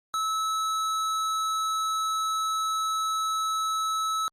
square tone, 1300 Hz, E6, 24 cents flat, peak -26 dBFS, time 0.14-4.28 s, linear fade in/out 0 ms, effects low-pass 11000 Hz 12 dB/octave + Opus 48 kbps

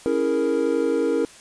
triangle chord, A# half-diminished seventh, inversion first, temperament equal, 277.2 / 329.6 / 415.3 / 466.2 Hz, C#4 / E4 / G#4 / A#4, 0 / 0 / 0 / 0 cents, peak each -24 / -23 / -25 / -20 dBFS, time 0.06-1.25 s, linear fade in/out 0 ms, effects white hiss -46 dBFS RMS until 1.4 s + resampled to 22050 Hz

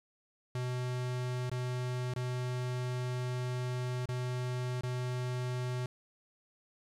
square tone with dropouts, 125.2 Hz, B2, 24 cents sharp, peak -34 dBFS, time 0.55-5.86 s, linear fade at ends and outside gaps 2 ms, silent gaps 1.497-1.515 / 2.138-2.161 / 4.057-4.088 / 4.81-4.834 s, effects low-pass 9000 Hz 12 dB/octave + 10-bit

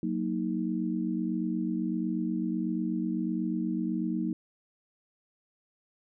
sine chord, D# minor, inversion first, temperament equal with one note detuned, 185 / 233.1 / 314.6 Hz, F#3 / A#3 / D#4, 0 / 0 / +19 cents, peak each -32 dBFS, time 0.03-4.33 s, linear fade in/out 2 ms, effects none

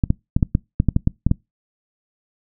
clicks, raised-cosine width 5 ms, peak -3 dBFS, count 11, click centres 0.038 / 0.104 / 0.365 / 0.428 / 0.551 / 0.801 / 0.887 / 0.964 / 1.074 / 1.266 / 1.314 s, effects noise-tail reverb RT60 0.2 s tail -24 dB re dry

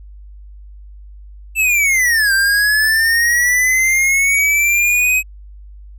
square linear two-way sweep, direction down then up, 2667 to 1568 to 2541 Hz, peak -12 dBFS, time 1.55-5.23 s, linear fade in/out 50 ms, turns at 2.33 s, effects added 50 Hz sine -34 dBFS peak until 5.98 s

